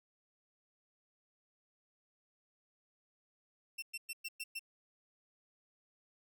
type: tone bursts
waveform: sawtooth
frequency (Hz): 2700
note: E7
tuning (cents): +41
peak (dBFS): -36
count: 6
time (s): 3.78-4.594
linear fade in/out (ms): 10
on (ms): 44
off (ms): 110
effects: none